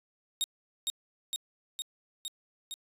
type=tone with echo; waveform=sawtooth; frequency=3729 Hz; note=A#7; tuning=in tune; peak=-24 dBFS; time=0.41-0.44 s; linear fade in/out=0 ms; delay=460 ms; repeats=5; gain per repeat=-2 dB; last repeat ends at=2.74 s; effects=resampled to 32000 Hz